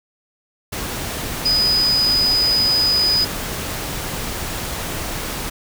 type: tone in noise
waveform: sine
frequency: 4978 Hz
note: D#8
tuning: in tune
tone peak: -14 dBFS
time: 1.45-3.25 s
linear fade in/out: 10 ms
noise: pink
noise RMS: -26 dBFS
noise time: 0.72-5.5 s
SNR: +9 dB
effects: none